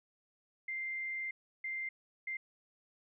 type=tone bursts at uneven times; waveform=sine; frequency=2093 Hz; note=C7; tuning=in tune; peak=-36 dBFS; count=3; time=0.68-1.31 / 1.64-1.89 / 2.27-2.37 s; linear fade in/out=5 ms; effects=none